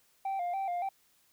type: tone with vibrato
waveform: sine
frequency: 740 Hz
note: F#5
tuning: in tune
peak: -28 dBFS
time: 0.25-0.89 s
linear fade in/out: 5 ms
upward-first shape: square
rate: 3.5 Hz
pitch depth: 87 cents each way
effects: tanh soft clip ceiling -30 dBFS + white hiss -68 dBFS RMS until 1.32 s